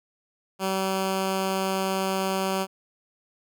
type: tone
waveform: 10% pulse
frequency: 191.2 Hz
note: G3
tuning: 43 cents flat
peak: -16 dBFS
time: 0.59-2.67 s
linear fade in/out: 50 ms
effects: none